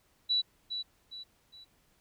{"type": "tone with echo", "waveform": "sine", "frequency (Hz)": 3941, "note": "B7", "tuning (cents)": -4, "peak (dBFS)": -25, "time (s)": [0.29, 0.42], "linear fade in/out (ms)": 20, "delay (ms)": 410, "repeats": 3, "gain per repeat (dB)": -8, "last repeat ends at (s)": 1.65, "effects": ["pink hiss -69 dBFS RMS until 2 s"]}